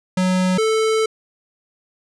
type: tone pair in turn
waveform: square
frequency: 184.6 / 440.1 Hz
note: F#3 / A4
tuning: -4 / 0 cents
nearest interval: octave + minor third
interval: 1504 cents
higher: second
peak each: -16 dBFS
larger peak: neither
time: 0.17-0.58 / 0.58-1.06 s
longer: second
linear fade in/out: 5 ms
effects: resampled to 22050 Hz